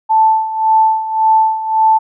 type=tone with tremolo; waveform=sine; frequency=880 Hz; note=A5; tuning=in tune; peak=-6 dBFS; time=0.09-1.99 s; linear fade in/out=20 ms; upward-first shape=sine; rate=1.8 Hz; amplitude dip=75%; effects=none